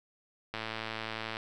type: click train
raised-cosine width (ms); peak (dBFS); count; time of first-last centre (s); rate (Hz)
0.3; -20; 93; 0.54-1.369; 111
effects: none